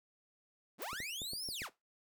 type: linear two-way sweep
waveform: sawtooth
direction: up then down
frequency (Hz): 130.81 to 5588 to 130.81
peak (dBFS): -37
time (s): 0.78-1.7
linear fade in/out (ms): 50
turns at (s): 1.47
type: noise with exponential decay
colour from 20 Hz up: violet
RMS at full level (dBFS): -39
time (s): 0.82-0.9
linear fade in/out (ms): 1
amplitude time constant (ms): 17
type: clicks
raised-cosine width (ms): 2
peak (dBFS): -34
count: 6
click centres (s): 0.931 / 1.003 / 1.218 / 1.334 / 1.488 / 1.619
effects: noise-tail reverb RT60 0.2 s tail -17 dB re dry